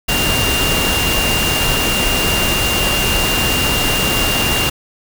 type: tone in noise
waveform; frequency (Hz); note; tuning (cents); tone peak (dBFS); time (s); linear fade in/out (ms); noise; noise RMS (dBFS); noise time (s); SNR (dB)
sine; 2794; F7; 0; -18; 0.08-4.7; 10; pink; -17; 0.08-4.7; -4
effects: none